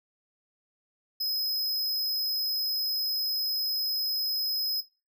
square tone, 5090 Hz, D#8, 39 cents sharp, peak -27 dBFS, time 1.2-4.81 s, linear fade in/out 10 ms, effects noise-tail reverb RT60 0.3 s tail -17 dB re dry

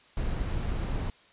brown noise, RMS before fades -30 dBFS, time 0.17-1.1 s, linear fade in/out 2 ms, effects white hiss -58 dBFS RMS until 1.32 s + resampled to 8000 Hz

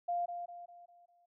sine tone with echo, 698.5 Hz, F5, in tune, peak -31 dBFS, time 0.08-0.26 s, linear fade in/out 10 ms, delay 200 ms, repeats 5, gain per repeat -7 dB, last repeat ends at 1.26 s, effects none

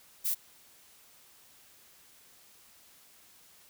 violet noise, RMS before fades -30 dBFS, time 0.24-0.35 s, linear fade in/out 20 ms, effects white hiss -59 dBFS RMS until 3.69 s

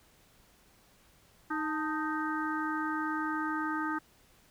harmonic tone with a mistuned harmonic, 311.1 Hz, D#4, in tune, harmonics 1 / 3 / 4 / 5 / 6, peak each -34 / -38 / -36 / -37 / -46 dBFS, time 1.5-3.99 s, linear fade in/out 10 ms, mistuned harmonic 3, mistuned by -79 cents, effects pink hiss -63 dBFS RMS until 4.5 s

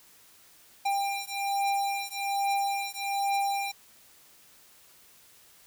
square beating tone pair, 795 / 796.2 Hz, G5 / G5, +24 / +27 cents, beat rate 1.2 Hz, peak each -31 dBFS, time 0.85-3.72 s, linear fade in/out 10 ms, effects white hiss -57 dBFS RMS until 5.66 s

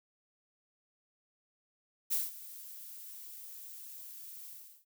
violet noise with ADSR envelope, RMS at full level -30 dBFS, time 2.1-4.85 s, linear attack 25 ms, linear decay 180 ms, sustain -18 dB, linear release 360 ms, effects none

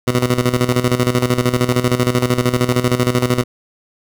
15% pulse tone with tremolo, 124 Hz, B2, 7 cents sharp, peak -5 dBFS, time 0.07-3.44 s, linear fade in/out 10 ms, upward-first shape square, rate 13 Hz, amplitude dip 70%, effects none

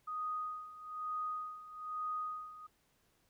sine tone with tremolo, 1244.5 Hz, D#6, in tune, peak -35 dBFS, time 0.07-2.67 s, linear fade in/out 10 ms, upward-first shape sine, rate 1.1 Hz, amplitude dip 80%, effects pink hiss -74 dBFS RMS until 3.29 s

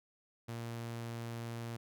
sawtooth tone, 116.54 Hz, A#2, in tune, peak -36 dBFS, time 0.48-1.77 s, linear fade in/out 10 ms, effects none

